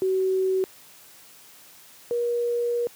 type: tone pair in turn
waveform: sine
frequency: 377.7 / 476.9 Hz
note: F#4 / A#4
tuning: +36 / +39 cents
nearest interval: major third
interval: 403 cents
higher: second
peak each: -20 / -22 dBFS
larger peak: first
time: 0.02-0.64 / 2.11-2.87 s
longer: second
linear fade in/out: 0 ms
effects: white hiss -50 dBFS RMS until 2.95 s + high-pass 100 Hz 12 dB/octave